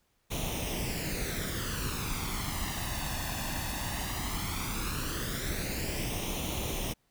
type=noise with flanger; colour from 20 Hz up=pink; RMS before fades=-34 dBFS; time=0.3-6.94 s; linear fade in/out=20 ms; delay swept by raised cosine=0.31 to 1.13 ms; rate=0.16 Hz; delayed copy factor=+0.65; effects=pink hiss -73 dBFS RMS until 7.1 s